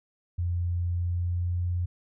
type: tone with pitch glide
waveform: sine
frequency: 87.31 to 88.38 Hz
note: F2 to F2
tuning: 0 to +21 cents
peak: -25 dBFS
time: 0.38-1.86 s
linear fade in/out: 10 ms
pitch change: +21 cents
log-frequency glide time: 0.89-1.67 s
effects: none